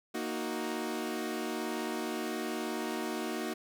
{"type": "chord", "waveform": "sawtooth", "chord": "D# minor", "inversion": "second", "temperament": "equal", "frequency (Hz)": [233.1, 311.1, 370], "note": ["A#3", "D#4", "F#4"], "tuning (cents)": [0, 0, 0], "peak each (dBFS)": -34, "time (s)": [0.14, 3.54], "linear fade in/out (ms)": 10, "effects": []}